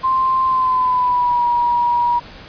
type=tone with pitch glide; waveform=sine; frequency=1046.5 to 959.6 Hz; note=C6 to A#5; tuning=0 to +50 cents; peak=-13 dBFS; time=0.03-2.2 s; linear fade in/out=20 ms; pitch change=-150 cents; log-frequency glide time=0.45-1.46 s; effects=pink hiss -38 dBFS RMS until 2.48 s + resampled to 11025 Hz